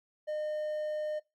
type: tone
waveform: triangle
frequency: 609 Hz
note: D#5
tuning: 37 cents flat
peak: -30 dBFS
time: 0.27-1.2 s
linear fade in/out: 20 ms
effects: noise-tail reverb RT60 0.2 s tail -19 dB re dry + Opus 48 kbps